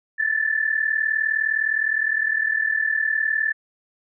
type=tone pair together; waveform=sine; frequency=1736 / 1775.6 Hz; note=A6 / A6; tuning=-24 / +15 cents; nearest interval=unison; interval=39 cents; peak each=-22 dBFS; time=0.18-3.53 s; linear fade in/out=20 ms; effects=none